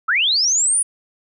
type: linear sweep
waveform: sine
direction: up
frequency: 1218 to 9890 Hz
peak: -14 dBFS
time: 0.08-0.83 s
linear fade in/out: 10 ms
effects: none